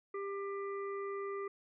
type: harmonic tone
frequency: 397.1 Hz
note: G4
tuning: 22 cents sharp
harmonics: 1 / 3 / 5 / 6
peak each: -38 / -44 / -51 / -62 dBFS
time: 0.14-1.48 s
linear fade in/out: 5 ms
effects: none